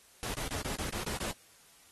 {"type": "noise bursts", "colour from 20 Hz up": "pink", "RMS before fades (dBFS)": -37, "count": 8, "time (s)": [0.23, 1.313], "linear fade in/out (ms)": 0, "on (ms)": 110, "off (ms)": 29, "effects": ["white hiss -60 dBFS RMS until 1.91 s", "AAC 32 kbps"]}